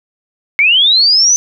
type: linear sweep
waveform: sine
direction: up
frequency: 2161 to 6140 Hz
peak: -6 dBFS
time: 0.59-1.36 s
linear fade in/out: 0 ms
effects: none